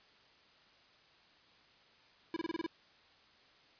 square tone bursts, 329.6 Hz, E4, in tune, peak -35 dBFS, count 7, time 2.34-2.664 s, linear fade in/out 2 ms, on 24 ms, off 26 ms, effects white hiss -64 dBFS RMS until 3.79 s + resampled to 11025 Hz

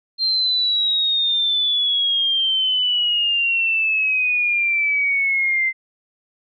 sine exponential sweep, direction down, 4186 to 2070 Hz, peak -16 dBFS, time 0.18-5.73 s, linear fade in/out 50 ms, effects none

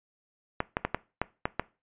clicks, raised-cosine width 0.5 ms, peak -11 dBFS, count 7, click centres 0.604 / 0.769 / 0.85 / 0.946 / 1.216 / 1.455 / 1.596 s, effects noise-tail reverb RT60 0.3 s tail -20 dB re dry + resampled to 8000 Hz

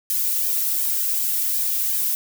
violet noise with flanger, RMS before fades -22 dBFS, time 0.1-2.15 s, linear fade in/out 0 ms, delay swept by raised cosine 1.4 to 2.4 ms, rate 2.7 Hz, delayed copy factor -0.85, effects none

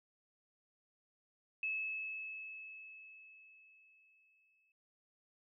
sine tone with exponential decay, 2597 Hz, E7, 26 cents flat, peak -34 dBFS, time 1.63-4.72 s, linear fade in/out 2 ms, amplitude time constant 670 ms, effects none

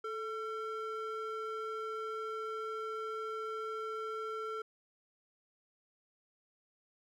triangle ring-modulated tone, 897 Hz, A5, 33 cents sharp, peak -32 dBFS, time 0.04-4.62 s, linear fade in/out 5 ms, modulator 460 Hz, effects none

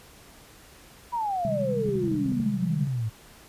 sine exponential sweep, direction down, 984 to 105.9 Hz, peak -25 dBFS, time 1.12-3.1 s, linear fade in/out 20 ms
sine chord, Ab major seventh, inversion first, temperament equal, 130.81 / 155.56 / 196 / 207.7 Hz, C3 / Eb3 / G3 / Ab3, 0 / 0 / 0 / 0 cents, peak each -32 / -36 / -31 / -36 dBFS, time 1.45-2.87 s, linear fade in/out 0 ms
clicks, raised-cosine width 3 ms, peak -27 dBFS, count 10, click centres 1.859 / 1.889 / 1.956 / 2.042 / 2.079 / 2.116 / 2.152 / 2.261 / 2.321 / 2.401 s
effects pink hiss -51 dBFS RMS until 3.48 s + resampled to 32000 Hz

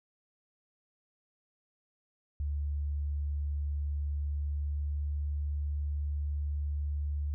sine tone with pitch glide, 72.6 to 73.02 Hz, D2 to D2, -19 to -9 cents, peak -30 dBFS, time 2.4-7.34 s, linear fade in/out 0 ms, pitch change +10 cents, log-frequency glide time 4.21-5.11 s, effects none

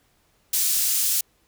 pink high-pass noise, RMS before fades -22 dBFS, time 0.53-1.21 s, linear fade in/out 5 ms, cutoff 6400 Hz, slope 12 dB/octave, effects pink hiss -64 dBFS RMS until 1.47 s

